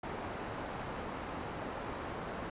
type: low-pass noise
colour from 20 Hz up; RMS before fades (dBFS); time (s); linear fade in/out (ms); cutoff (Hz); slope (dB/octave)
white; -41; 0.03-2.5; 5; 1000; 12
effects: resampled to 8000 Hz